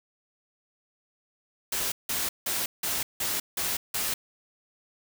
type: noise bursts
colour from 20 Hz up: white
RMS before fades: -29 dBFS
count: 7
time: 1.72-4.14 s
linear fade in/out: 5 ms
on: 200 ms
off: 170 ms
effects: none